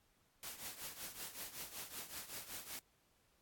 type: noise with tremolo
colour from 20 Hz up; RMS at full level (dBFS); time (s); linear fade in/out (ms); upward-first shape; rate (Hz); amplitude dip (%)
white; -45; 0.43-2.79; 0; triangle; 5.3; 80
effects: pink hiss -75 dBFS RMS until 3.41 s + AAC 64 kbps